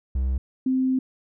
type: tone pair in turn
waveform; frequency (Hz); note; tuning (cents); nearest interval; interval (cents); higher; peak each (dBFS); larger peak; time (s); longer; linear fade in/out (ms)
triangle / sine; 65 / 260; C2 / C4; -11 / -11; 2 octaves; 2400; second; -19; neither; 0.15-0.38 / 0.66-0.99; second; 5
effects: none